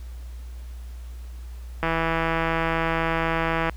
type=click train; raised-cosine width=0.5 ms; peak=-9 dBFS; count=307; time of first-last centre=1.83-3.696 s; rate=164 Hz; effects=added 60 Hz sine -34 dBFS peak until 3.76 s + pink hiss -54 dBFS RMS until 3.76 s